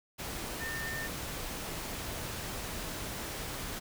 sine tone in noise, 1809 Hz, A6, 48 cents sharp, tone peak -37 dBFS, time 0.6-1.08 s, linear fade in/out 20 ms, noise pink, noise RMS -39 dBFS, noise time 0.18-3.8 s, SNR -1 dB, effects none

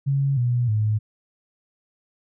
sine tone with pitch steps, 138.4 / 121.88 / 107.34 Hz, C#3 / B2 / A2, -2 / -22 / -42 cents, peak -18 dBFS, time 0.06-0.99 s, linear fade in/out 20 ms, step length 310 ms, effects none

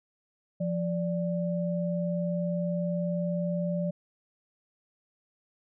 sine tone pair together, 174.09 / 586 Hz, F3 / D5, -5 / -4 cents, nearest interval octave + major sixth, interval 2101 cents, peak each -28 / -32 dBFS, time 0.6-3.91 s, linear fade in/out 10 ms, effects none

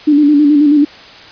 sine tone with vibrato, 293.7 Hz, D4, in tune, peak -5 dBFS, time 0.07-0.85 s, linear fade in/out 10 ms, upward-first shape square, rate 9.3 Hz, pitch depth 45 cents each way, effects white hiss -35 dBFS RMS until 1.31 s + resampled to 11025 Hz

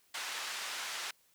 pink band-pass noise, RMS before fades -40 dBFS, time 0.14-1.11 s, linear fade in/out 5 ms, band 1200 to 7300 Hz, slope 12 dB/octave, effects white hiss -69 dBFS RMS until 1.34 s

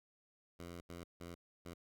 10% pulse tone bursts at uneven times, 86.3 Hz, F2, 20 cents flat, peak -39 dBFS, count 4, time 0.59-0.81 / 0.89-1.04 / 1.2-1.35 / 1.65-1.74 s, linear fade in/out 10 ms, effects none

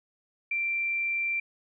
sine tone, 2356 Hz, D7, 5 cents sharp, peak -26 dBFS, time 0.51-1.4 s, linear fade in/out 5 ms, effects none

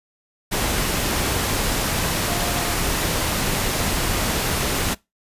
sine tone in noise, 700 Hz, F5, 4 cents sharp, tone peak -31 dBFS, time 2.26-2.73 s, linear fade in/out 20 ms, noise pink, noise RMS -22 dBFS, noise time 0.51-4.95 s, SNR -12 dB, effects noise-tail reverb RT60 0.2 s tail -22 dB re dry + resampled to 32000 Hz

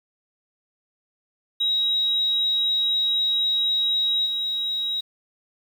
sine tone with level steps, 3824 Hz, A#7, 43 cents sharp, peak -19 / -23 dBFS, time 1.6-5.01 s, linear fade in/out 10 ms, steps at 4.25 s, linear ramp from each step 20 ms, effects 8-bit

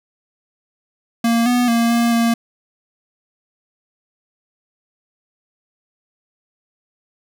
square tone with pitch steps, 232 / 245.4 / 232.5 / 234.5 / 232 Hz, A#3 / B3 / A#3 / A#3 / A#3, -8 / -11 / -4 / +11 / -8 cents, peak -14 dBFS, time 1.24-2.34 s, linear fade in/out 5 ms, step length 220 ms, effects none

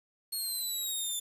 10% pulse exponential sweep, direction down, 4324 to 3520 Hz, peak -25 dBFS, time 0.32-1.2 s, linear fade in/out 10 ms, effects resampled to 32000 Hz + 9-bit

